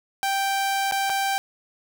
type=tone with dropouts; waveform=sawtooth; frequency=784 Hz; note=G5; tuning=in tune; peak=-18 dBFS; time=0.23-1.38 s; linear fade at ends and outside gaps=0 ms; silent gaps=0.912-0.922 / 1.096-1.1 s; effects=none